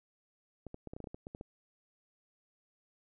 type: clicks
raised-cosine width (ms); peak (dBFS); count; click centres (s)
2; -30; 12; 0.667 / 0.744 / 0.873 / 0.935 / 0.965 / 1.003 / 1.042 / 1.072 / 1.145 / 1.269 / 1.349 / 1.411
effects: none